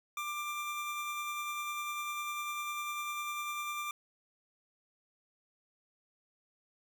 25% pulse tone with tremolo, 1186 Hz, D6, 17 cents sharp, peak -31 dBFS, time 0.17-3.91 s, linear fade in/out 2 ms, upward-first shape sine, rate 10 Hz, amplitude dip 25%, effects none

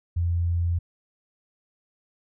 sine tone, 85.8 Hz, F2, 30 cents flat, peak -21 dBFS, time 0.16-0.79 s, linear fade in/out 10 ms, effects none

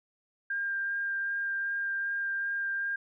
sine tone with vibrato, 1599 Hz, G6, 34 cents sharp, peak -29 dBFS, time 0.5-2.96 s, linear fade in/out 5 ms, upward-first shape sine, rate 2.6 Hz, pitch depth 10 cents each way, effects none

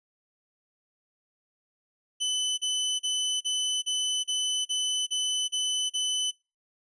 sawtooth tone bursts, 3015 Hz, F#7, 32 cents sharp, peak -22 dBFS, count 10, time 2.2-6.315 s, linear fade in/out 20 ms, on 380 ms, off 35 ms, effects noise-tail reverb RT60 0.3 s tail -26 dB re dry + resampled to 22050 Hz

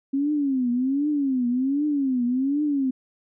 sine tone with vibrato, 268.8 Hz, C4, 47 cents sharp, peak -20 dBFS, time 0.13-2.91 s, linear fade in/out 10 ms, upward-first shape triangle, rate 1.3 Hz, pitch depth 210 cents each way, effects none

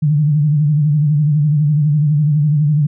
sine tone with vibrato, 149.2 Hz, D3, 28 cents sharp, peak -10 dBFS, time 0.02-2.87 s, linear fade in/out 10 ms, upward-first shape sine, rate 12 Hz, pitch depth 79 cents each way, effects none

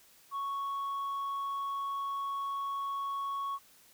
sine tone, 1109 Hz, C#6, in tune, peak -30 dBFS, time 0.31-3.59 s, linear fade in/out 50 ms, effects tanh soft clip ceiling -32 dBFS + white hiss -61 dBFS RMS until 3.93 s

